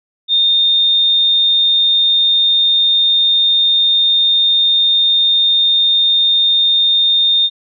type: tone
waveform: sine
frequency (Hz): 3647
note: A#7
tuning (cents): -39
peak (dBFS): -9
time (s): 0.28-7.5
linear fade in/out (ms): 50
effects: none